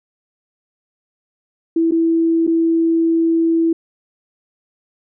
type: tone with dropouts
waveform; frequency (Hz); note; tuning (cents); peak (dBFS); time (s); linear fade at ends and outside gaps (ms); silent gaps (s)
sine; 329.6; E4; 0; -12; 1.76-3.73; 5; 1.911-1.919 / 2.468-2.475
effects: none